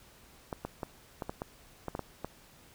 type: clicks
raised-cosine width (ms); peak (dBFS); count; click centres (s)
1; -21; 10; 0.528 / 0.65 / 0.832 / 1.222 / 1.295 / 1.419 / 1.883 / 1.951 / 1.993 / 2.246
effects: pink hiss -58 dBFS RMS until 2.74 s